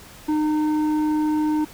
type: tone with low-pass filter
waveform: square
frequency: 305.7 Hz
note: D#4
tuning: 30 cents flat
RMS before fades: -21 dBFS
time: 0.28-1.65 s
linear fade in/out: 10 ms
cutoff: 760 Hz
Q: 1.3
effects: pink hiss -44 dBFS RMS until 1.73 s